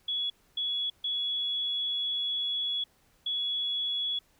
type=tone bursts at uneven times; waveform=sine; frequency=3376 Hz; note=G#7; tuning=28 cents sharp; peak=-28 dBFS; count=4; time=0.08-0.3 / 0.57-0.9 / 1.04-2.84 / 3.26-4.19 s; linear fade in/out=5 ms; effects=pink hiss -66 dBFS RMS until 4.39 s